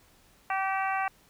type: harmonic tone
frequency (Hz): 385.5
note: G4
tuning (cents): -29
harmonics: 2 / 3 / 4 / 5 / 6 / 7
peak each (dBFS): -29 / -33 / -35 / -37 / -39 / -40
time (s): 0.5-1.08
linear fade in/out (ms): 2
effects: pink hiss -61 dBFS RMS until 1.29 s